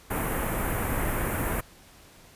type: band-stop noise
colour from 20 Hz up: pink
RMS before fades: -28 dBFS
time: 0.1-1.61 s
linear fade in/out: 10 ms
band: 2200 to 10000 Hz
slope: 24 dB/octave
effects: pink hiss -53 dBFS RMS until 2.35 s + resampled to 32000 Hz